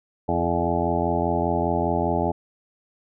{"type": "harmonic tone with a mistuned harmonic", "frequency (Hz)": 85, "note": "F2", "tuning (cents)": -46, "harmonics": [1, 2, 3, 4, 5, 7, 8, 9, 10], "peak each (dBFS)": [-29, -29, -29, -29, -29, -29, -29, -29, -29], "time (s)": [0.28, 2.32], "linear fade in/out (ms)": 10, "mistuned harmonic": 5, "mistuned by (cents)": 17, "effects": []}